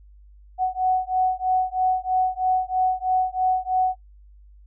sine beating tone pair, 742 / 745.1 Hz, F#5 / F#5, +5 / +12 cents, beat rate 3.1 Hz, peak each -22 dBFS, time 0.58-3.96 s, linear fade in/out 50 ms, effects noise-tail reverb RT60 0.1 s tail -19 dB re dry + added 50 Hz sine -46 dBFS peak until 4.66 s

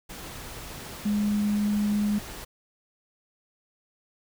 sine tone in noise, 207.4 Hz, G#3, 2 cents flat, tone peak -22 dBFS, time 1.05-2.19 s, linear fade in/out 10 ms, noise pink, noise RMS -40 dBFS, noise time 0.09-2.45 s, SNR +15 dB, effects none

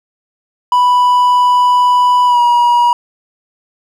triangle tone with pitch glide, 987.8 to 960.8 Hz, B5 to B5, 0 to -48 cents, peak -5 dBFS, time 0.72-2.93 s, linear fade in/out 2 ms, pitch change -48 cents, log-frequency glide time 2.26-2.4 s, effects none

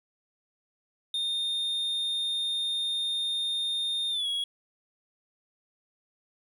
triangle tone with pitch glide, 3650 to 3328 Hz, A#7 to G#7, -37 to +3 cents, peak -26 dBFS, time 1.14-4.44 s, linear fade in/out 2 ms, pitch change -160 cents, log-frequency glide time 4.1-4.27 s, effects 10-bit

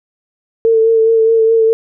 sine tone with vibrato, 449.6 Hz, A4, 37 cents sharp, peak -7 dBFS, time 0.65-1.73 s, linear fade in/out 0 ms, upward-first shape sine, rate 4.8 Hz, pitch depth 23 cents each way, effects none

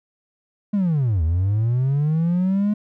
triangle linear two-way sweep, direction down then up, 211.7 to 77 to 211.7 Hz, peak -14 dBFS, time 0.73-2.74 s, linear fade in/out 10 ms, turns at 1.23 s, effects tanh soft clip ceiling -11 dBFS

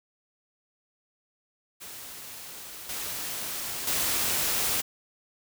white noise with level steps, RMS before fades -42 / -34 / -27 dBFS, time 1.8-4.82 s, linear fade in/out 20 ms, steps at 2.89 / 3.87 s, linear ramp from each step 5 ms, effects none

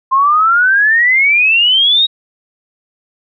sine exponential sweep, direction up, 1046.5 to 3820 Hz, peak -7 dBFS, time 0.11-2.07 s, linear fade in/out 20 ms, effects none

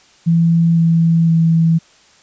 sine tone with pitch steps, 167 / 165.56 / 164.13 Hz, E3 / E3 / E3, +23 / +8 / -7 cents, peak -9 dBFS, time 0.26-1.79 s, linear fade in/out 20 ms, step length 510 ms, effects white hiss -49 dBFS RMS until 2.22 s + resampled to 16000 Hz

